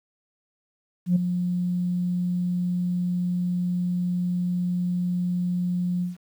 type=tone with ADSR envelope; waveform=sine; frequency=178.2 Hz; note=F3; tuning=35 cents sharp; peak=-13 dBFS; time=1.06-6.17 s; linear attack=98 ms; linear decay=11 ms; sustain=-9 dB; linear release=150 ms; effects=tanh soft clip ceiling -13 dBFS + 9-bit